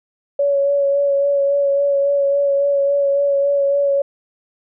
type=tone with vibrato; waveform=sine; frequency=562 Hz; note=C#5; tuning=24 cents sharp; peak=-13 dBFS; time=0.39-4.02 s; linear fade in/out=5 ms; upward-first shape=sine; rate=3.6 Hz; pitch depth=18 cents each way; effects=none